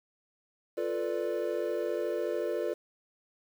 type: chord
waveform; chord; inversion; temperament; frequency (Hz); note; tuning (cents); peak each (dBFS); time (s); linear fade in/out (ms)
triangle; B half-diminished seventh; second; equal; 349.2 / 440 / 493.9 / 587.3; F4 / A4 / B4 / D5; 0 / 0 / 0 / 0; -33; 0.77-2.74; 10
effects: 9-bit